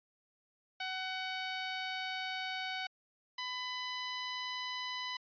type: tone pair in turn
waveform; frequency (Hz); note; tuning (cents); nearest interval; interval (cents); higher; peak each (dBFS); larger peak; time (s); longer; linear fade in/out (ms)
10% pulse; 750 / 1001.1; F#5 / B5; +23 / +23; perfect fourth; 500; second; -28; neither; 0.8-2.87 / 3.38-5.17; first; 5
effects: resampled to 11025 Hz